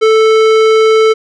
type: tone with tanh clipping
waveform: sine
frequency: 440 Hz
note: A4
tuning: in tune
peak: -7 dBFS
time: 0.01-1.14 s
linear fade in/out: 20 ms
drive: 18 dB
effects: none